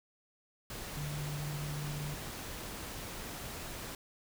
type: tone in noise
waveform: sine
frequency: 146.83 Hz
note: D3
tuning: in tune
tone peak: -37 dBFS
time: 0.97-2.14 s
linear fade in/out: 2 ms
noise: pink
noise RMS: -43 dBFS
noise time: 0.7-3.95 s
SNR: +3 dB
effects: none